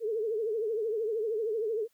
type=tone with vibrato; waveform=sine; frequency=440 Hz; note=A4; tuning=in tune; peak=-28 dBFS; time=0-1.88 s; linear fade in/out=50 ms; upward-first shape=triangle; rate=13 Hz; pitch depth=130 cents each way; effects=white hiss -72 dBFS RMS until 1.93 s